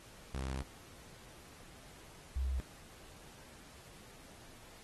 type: tone pair in turn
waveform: sawtooth / sine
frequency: 65.9 / 65.67 Hz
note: C2 / C2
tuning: +13 / +7 cents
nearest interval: unison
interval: 6 cents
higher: first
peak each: -33 / -32 dBFS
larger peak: second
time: 0.34-0.62 / 2.36-2.6 s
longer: first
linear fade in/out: 0 ms
effects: pink hiss -57 dBFS RMS until 4.83 s + AAC 32 kbps